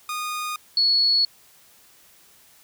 sawtooth / sine tone pair in turn, 1230 / 4383 Hz, D#6 / C#8, -20 / -20 cents, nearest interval octave + minor seventh, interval 2200 cents, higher second, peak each -23 / -16 dBFS, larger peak second, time 0.09-0.56 / 0.77-1.25 s, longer second, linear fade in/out 2 ms, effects white hiss -54 dBFS RMS until 2.63 s

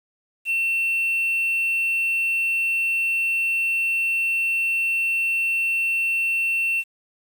triangle tone with quantisation, 2700 Hz, E7, 41 cents sharp, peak -18 dBFS, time 0.45-6.84 s, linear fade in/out 50 ms, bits 8, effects none

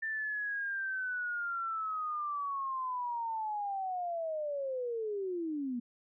sine linear sweep, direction down, 1788 to 232.9 Hz, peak -33 dBFS, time 0.02-5.8 s, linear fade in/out 10 ms, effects none

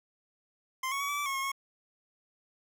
25% pulse tone with pitch steps, 1045 / 1109 / 1130 / 1152 / 1160 / 1092 / 1081 / 1094 Hz, C6 / C#6 / C#6 / D6 / D6 / C#6 / C#6 / C#6, -2 / 0 / +33 / -34 / -22 / -26 / -44 / -23 cents, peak -27 dBFS, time 0.83-1.518 s, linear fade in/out 5 ms, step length 86 ms, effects none

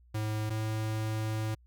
square tone pair in turn, 107.9 / 109.22 Hz, A2 / A2, -33 / -12 cents, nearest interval unison, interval 21 cents, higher second, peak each -31 / -31 dBFS, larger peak neither, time 0.14-0.5 / 0.5-1.55 s, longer second, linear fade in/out 10 ms, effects added 60 Hz sine -57 dBFS peak until 1.66 s

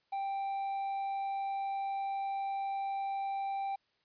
triangle tone with quantisation, 786 Hz, G5, 4 cents sharp, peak -31 dBFS, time 0.12-3.76 s, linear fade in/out 10 ms, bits 10, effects white hiss -75 dBFS RMS until 4.04 s + resampled to 11025 Hz

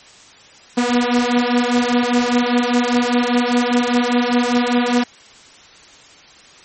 sawtooth beating tone pair, 240.8 / 245.8 Hz, B3 / B3, -44 / -8 cents, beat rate 5 Hz, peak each -13 dBFS, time 0.77-5.04 s, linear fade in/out 10 ms, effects white hiss -44 dBFS RMS until 6.64 s + MP3 32 kbps

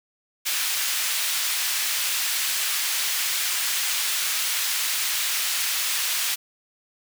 pink high-pass noise, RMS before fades -25 dBFS, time 0.45-6.36 s, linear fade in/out 20 ms, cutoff 2200 Hz, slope 12 dB/octave, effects none

